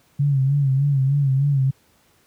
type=tone with vibrato; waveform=sine; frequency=138.1 Hz; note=C#3; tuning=6 cents flat; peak=-15 dBFS; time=0.19-1.71 s; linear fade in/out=10 ms; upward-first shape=sine; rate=3.3 Hz; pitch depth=75 cents each way; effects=pink hiss -59 dBFS RMS until 2.26 s + high-pass 60 Hz 12 dB/octave